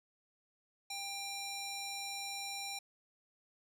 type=tone with band-pass filter; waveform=square; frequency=795 Hz; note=G5; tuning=24 cents sharp; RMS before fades=-42 dBFS; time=0.9-2.79 s; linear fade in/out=5 ms; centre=5700 Hz; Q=0.98; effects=none